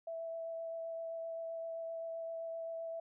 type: tone with vibrato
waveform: sine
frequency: 659.3 Hz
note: E5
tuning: in tune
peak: -39 dBFS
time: 0.07-3 s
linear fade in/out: 5 ms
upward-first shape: sine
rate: 7.7 Hz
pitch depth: 9 cents each way
effects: none